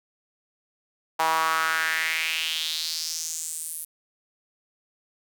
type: tone with high-pass filter sweep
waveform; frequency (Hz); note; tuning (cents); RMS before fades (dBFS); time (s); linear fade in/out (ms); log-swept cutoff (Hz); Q
sawtooth; 160.9; E3; -42; -27; 1.19-3.85; 10; 870 to 11000; 3.8
effects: none